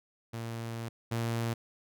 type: tone pair in turn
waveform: sawtooth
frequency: 115.2 / 115.85 Hz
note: A#2 / A#2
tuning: -20 / -10 cents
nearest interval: unison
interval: 10 cents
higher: second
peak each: -32 / -26 dBFS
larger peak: second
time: 0.33-0.89 / 1.11-1.54 s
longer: first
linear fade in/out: 10 ms
effects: none